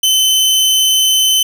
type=tone; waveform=sawtooth; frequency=3053 Hz; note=G7; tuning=46 cents flat; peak=-6 dBFS; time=0.03-1.43 s; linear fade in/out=5 ms; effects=none